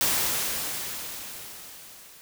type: noise with level ramp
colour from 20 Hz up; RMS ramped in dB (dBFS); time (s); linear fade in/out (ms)
white; -23 to -50; 0.01-2.21; 0
effects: none